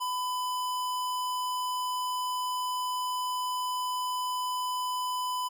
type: tone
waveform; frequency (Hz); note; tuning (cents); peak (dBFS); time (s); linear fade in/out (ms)
square; 1002; B5; +25; -30; 0-5.49; 20
effects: none